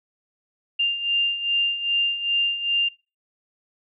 sine beating tone pair, 2794 / 2796.5 Hz, F7 / F7, 0 / +2 cents, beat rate 2.5 Hz, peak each -27 / -21 dBFS, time 0.79-2.89 s, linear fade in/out 10 ms, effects noise-tail reverb RT60 0.3 s tail -23 dB re dry

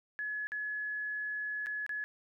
sine tone with dropouts, 1699 Hz, G#6, 39 cents sharp, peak -34 dBFS, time 0.19-2.04 s, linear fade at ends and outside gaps 0 ms, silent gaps 0.47-0.519 / 1.661-1.668 / 1.864-1.893 s, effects none

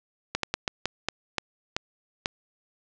slowing click train, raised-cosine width 0.2 ms, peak -8 dBFS, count 9, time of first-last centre 0.35-2.259 s, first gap 83 ms, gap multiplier 1.29, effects low-pass 7000 Hz 12 dB/octave

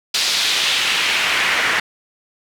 pink noise with band-pass filter sweep, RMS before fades -18 dBFS, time 0.14-1.8 s, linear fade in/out 5 ms, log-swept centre 4300 to 1800 Hz, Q 1.7, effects none

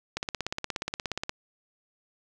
click train, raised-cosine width 0.2 ms, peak -13 dBFS, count 20, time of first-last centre 0.17-1.294 s, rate 16.9 Hz, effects none

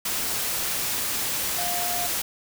sine tone in noise, 706 Hz, F5, 19 cents sharp, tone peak -30 dBFS, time 1.58-2.07 s, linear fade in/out 5 ms, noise white, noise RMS -27 dBFS, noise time 0.05-2.22 s, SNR -6 dB, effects none

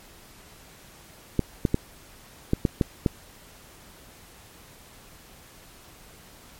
clicks, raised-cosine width 3 ms, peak -7 dBFS, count 7, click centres 1.393 / 1.652 / 1.744 / 2.534 / 2.652 / 2.812 / 3.062 s, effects pink hiss -50 dBFS RMS until 6.59 s + MP3 64 kbps

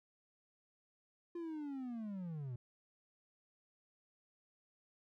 triangle linear sweep, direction down, 348.4 to 116.54 Hz, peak -39 dBFS, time 1.35-2.56 s, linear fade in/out 5 ms, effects none

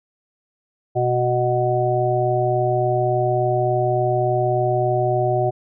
harmonic tone, 123.47 Hz, B2, in tune, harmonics 1 / 3 / 5 / 6, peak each -22 / -22 / -22 / -22 dBFS, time 0.95-5.51 s, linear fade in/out 20 ms, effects none

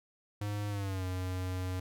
square tone with pitch glide, 103.3 to 92.03 Hz, G#2 to F#2, -9 to -9 cents, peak -34 dBFS, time 0.41-1.8 s, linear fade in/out 5 ms, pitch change -200 cents, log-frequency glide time 0.69-1.05 s, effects none

